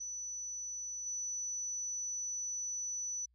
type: tone with level steps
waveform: sine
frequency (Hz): 5960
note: F#8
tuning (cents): +12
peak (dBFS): -39 / -36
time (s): 0-3.26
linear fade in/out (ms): 10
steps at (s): 1.06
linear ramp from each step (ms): 5
effects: added 60 Hz sine -68 dBFS peak until 3.34 s